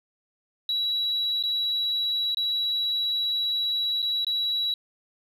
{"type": "tone with dropouts", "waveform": "sine", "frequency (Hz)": 3905, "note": "B7", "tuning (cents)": -20, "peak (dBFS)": -22, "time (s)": [0.69, 4.74], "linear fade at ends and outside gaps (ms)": 2, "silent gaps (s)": [[1.427, 1.436], [2.347, 2.37], [4.02, 4.026], [4.247, 4.267]], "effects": ["tanh soft clip ceiling -20 dBFS"]}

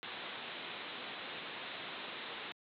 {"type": "low-pass noise", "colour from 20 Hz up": "white", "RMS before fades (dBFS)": -45, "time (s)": [0.03, 2.52], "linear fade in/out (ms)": 0, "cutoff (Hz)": 3900, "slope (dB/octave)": 96, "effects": ["high-pass 200 Hz 12 dB/octave"]}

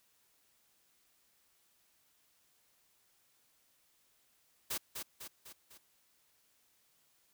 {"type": "noise with echo", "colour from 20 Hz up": "white", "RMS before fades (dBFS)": -37, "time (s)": [4.7, 4.78], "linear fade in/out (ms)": 10, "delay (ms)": 250, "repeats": 4, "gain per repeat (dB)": -5, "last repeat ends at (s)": 5.78, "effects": ["white hiss -72 dBFS RMS until 7.33 s"]}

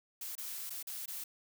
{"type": "noise with dropouts", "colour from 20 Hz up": "blue", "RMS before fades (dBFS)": -42, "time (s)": [0.21, 1.24], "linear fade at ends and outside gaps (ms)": 5, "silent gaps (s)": [[0.354, 0.379], [0.697, 0.704], [0.828, 0.87], [1.059, 1.078]], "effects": []}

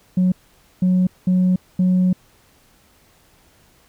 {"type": "tone bursts at uneven times", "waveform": "sine", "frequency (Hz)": 183.2, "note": "F#3", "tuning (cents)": -17, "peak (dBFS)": -11, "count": 4, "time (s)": [[0.17, 0.32], [0.82, 1.07], [1.27, 1.56], [1.79, 2.13]], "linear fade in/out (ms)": 5, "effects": ["tanh soft clip ceiling -11 dBFS", "pink hiss -55 dBFS RMS until 3.88 s"]}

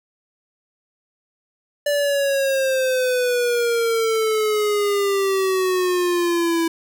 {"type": "exponential sweep", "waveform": "square", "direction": "down", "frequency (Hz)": [584, 329.6], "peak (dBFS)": -18, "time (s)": [1.86, 6.68], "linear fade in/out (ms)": 5, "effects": []}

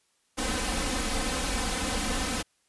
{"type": "noise with comb filter", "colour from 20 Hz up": "pink", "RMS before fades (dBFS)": -29, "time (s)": [0.37, 2.43], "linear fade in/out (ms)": 20, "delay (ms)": 3.9, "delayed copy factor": 0.95, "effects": ["white hiss -70 dBFS RMS until 2.68 s", "resampled to 24000 Hz"]}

